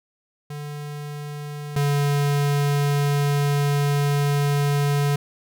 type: tone pair in turn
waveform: square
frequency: 146.83 / 143.48 Hz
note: D3 / D3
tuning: 0 / -40 cents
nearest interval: unison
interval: 40 cents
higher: first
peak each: -31 / -19 dBFS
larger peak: second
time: 0.5-1.76 / 1.76-5.16 s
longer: second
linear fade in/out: 5 ms
effects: none